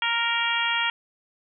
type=harmonic tone; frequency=466.2 Hz; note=A#4; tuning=in tune; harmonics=2 / 3 / 4 / 5 / 6 / 7; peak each=-29 / -29 / -29 / -29 / -29 / -29 dBFS; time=0.02-0.9 s; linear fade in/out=2 ms; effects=none